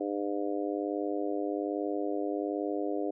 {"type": "harmonic tone", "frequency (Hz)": 101.2, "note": "G#2", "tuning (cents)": -44, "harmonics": [3, 4, 5, 6, 7], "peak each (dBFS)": [-33, -35, -37, -39, -40], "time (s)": [0, 3.11], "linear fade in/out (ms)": 10, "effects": []}